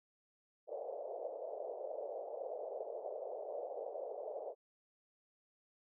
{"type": "band-pass noise", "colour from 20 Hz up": "white", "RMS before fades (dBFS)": -44, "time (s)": [0.67, 4.55], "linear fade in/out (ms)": 50, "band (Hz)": [460, 660], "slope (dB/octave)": 48, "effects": []}